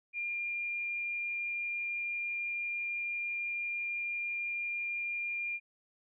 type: tone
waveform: sine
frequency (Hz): 2402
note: D7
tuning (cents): +38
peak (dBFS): -33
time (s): 0.13-5.6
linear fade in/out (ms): 50
effects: none